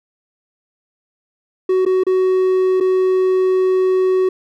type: tone with dropouts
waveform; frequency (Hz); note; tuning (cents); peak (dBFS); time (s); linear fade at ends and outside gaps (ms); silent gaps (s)
triangle; 373.3; F#4; +15; -10; 1.69-4.29; 5; 1.852-1.862 / 2.036-2.066 / 2.802-2.807
effects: none